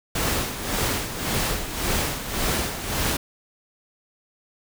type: noise with tremolo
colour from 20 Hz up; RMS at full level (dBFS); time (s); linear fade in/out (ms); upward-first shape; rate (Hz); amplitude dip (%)
pink; -23; 0.15-3.17; 5; sine; 1.8; 65
effects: none